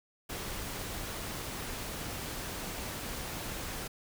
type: noise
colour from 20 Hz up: pink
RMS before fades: -39 dBFS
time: 0.29-3.88 s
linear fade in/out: 10 ms
effects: none